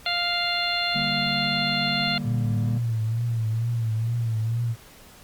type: harmonic tone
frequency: 698.5 Hz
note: F5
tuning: in tune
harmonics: 1 / 2 / 3 / 4 / 5 / 6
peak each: -30 / -31 / -30 / -30 / -30 / -28 dBFS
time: 0.06-2.18 s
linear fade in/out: 2 ms
type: chord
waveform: triangle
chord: G minor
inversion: second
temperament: equal with one note detuned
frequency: 146.83 / 196 / 234.4 Hz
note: D3 / G3 / Bb3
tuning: 0 / 0 / +10 cents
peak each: -30 dBFS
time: 0.94-2.79 s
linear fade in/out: 20 ms
type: tone with vibrato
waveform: sine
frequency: 114.3 Hz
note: A#2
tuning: 34 cents flat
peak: -22 dBFS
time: 2.23-4.76 s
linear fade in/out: 50 ms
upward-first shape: triangle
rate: 2.2 Hz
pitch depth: 81 cents each way
effects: pink hiss -49 dBFS RMS until 5.23 s + Opus 48 kbps